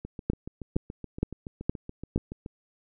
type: two click trains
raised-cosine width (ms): 3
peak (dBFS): -11 / -24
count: 5 / 18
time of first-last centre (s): 0.3-2.16 / 0.05-2.461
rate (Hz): 2.15 / 7.05
effects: none